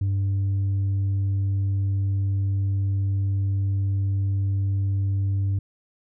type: tone with tanh clipping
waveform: sine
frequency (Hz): 98.1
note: G2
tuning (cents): +2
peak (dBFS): -21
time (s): 0.01-5.59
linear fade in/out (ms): 5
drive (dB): 2
effects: none